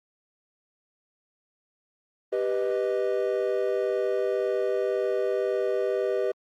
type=chord; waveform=triangle; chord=G augmented; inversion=none; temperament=equal; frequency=392 / 493.9 / 622.3 Hz; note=G4 / B4 / D#5; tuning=0 / 0 / 0 cents; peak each=-25 / -26 / -28 dBFS; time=2.32-6.32 s; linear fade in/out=10 ms; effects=Opus 24 kbps